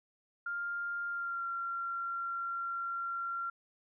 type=tone with pitch glide; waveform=sine; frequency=1400 to 1374.4 Hz; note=F6 to F6; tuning=+4 to -28 cents; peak=-34 dBFS; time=0.46-3.5 s; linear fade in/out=5 ms; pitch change=-32 cents; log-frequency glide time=1.09-1.45 s; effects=none